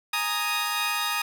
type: chord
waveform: 15% pulse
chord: Ab suspended second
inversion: none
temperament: equal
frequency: 830.6 / 932.3 / 1244.5 Hz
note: Ab5 / Bb5 / Eb6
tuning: 0 / 0 / 0 cents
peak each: -26 / -24 / -21 dBFS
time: 0.13-1.22 s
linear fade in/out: 5 ms
effects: none